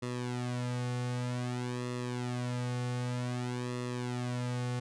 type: tone with flanger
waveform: sawtooth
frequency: 123.47 Hz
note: B2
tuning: in tune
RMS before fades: -35 dBFS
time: 0.02-4.8 s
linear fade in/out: 10 ms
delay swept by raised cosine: 1.3 to 3.1 ms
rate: 0.53 Hz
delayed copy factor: -0.8
effects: resampled to 22050 Hz